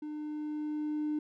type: tone with level ramp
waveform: triangle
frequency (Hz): 301.7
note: D4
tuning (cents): +47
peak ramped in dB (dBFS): -35 to -26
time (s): 0.02-1.19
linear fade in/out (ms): 5
effects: tanh soft clip ceiling -26 dBFS